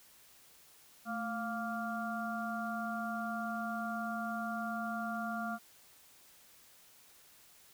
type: harmonic tone with a mistuned harmonic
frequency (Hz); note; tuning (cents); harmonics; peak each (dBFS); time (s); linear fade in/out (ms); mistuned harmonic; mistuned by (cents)
233.1; A#3; 0; 1 / 3 / 5 / 6; -39 / -40 / -44 / -41; 1.05-5.59; 50; 1; -97
effects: white hiss -61 dBFS RMS until 7.73 s